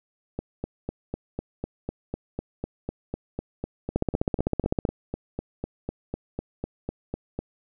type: two click trains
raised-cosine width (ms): 2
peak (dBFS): -16 / -9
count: 29 / 15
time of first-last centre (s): 0.39-7.39 / 3.96-4.852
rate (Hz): 4 / 15.7
effects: none